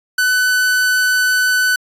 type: tone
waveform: 45% pulse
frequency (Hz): 1501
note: F#6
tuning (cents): +24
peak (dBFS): -12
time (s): 0.18-1.76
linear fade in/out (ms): 5
effects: resampled to 32000 Hz